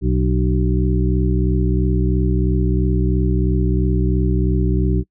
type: harmonic tone with a mistuned harmonic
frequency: 63 Hz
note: B1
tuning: 35 cents sharp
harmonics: 1 / 2 / 3 / 5 / 6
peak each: -17 / -20 / -22 / -24 / -25 dBFS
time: 0.01-5.04 s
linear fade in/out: 50 ms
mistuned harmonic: 5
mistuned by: -73 cents
effects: noise-tail reverb RT60 0.1 s tail -25 dB re dry